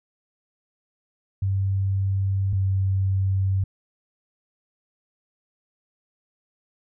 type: tone pair in turn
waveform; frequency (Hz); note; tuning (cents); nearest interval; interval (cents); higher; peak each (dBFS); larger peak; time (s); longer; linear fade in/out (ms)
sine; 97.1 / 96.1; G2 / G2; -16 / -34; unison; 18; first; -20 / -19; second; 1.42-2.53 / 2.53-3.64; neither; 5
effects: none